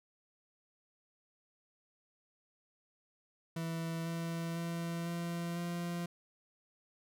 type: tone with pitch steps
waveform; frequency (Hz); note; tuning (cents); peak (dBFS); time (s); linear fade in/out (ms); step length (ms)
40% pulse; 164.81 / 166.72 / 168.66 / 170.62 / 172.6; E3 / E3 / E3 / F3 / F3; 0 / +20 / +40 / -40 / -20; -35; 3.56-6.06; 5; 500
effects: none